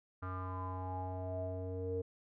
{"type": "tone with low-pass filter sweep", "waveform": "square", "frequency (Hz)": 92.5, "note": "F#2", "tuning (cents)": 0, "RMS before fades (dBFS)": -40, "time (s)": [0.22, 2.02], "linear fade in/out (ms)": 10, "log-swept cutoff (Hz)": [1300, 450], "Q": 8.9, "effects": []}